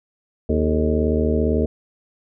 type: harmonic tone with a mistuned harmonic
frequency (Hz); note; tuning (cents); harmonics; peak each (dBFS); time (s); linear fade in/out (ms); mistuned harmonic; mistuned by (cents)
77.78; D#2; 0; 1 / 2 / 3 / 4 / 5 / 6 / 7 / 8; -21 / -30 / -22 / -27 / -26 / -23 / -31 / -29; 0.49-1.66; 5; 6; -91
effects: none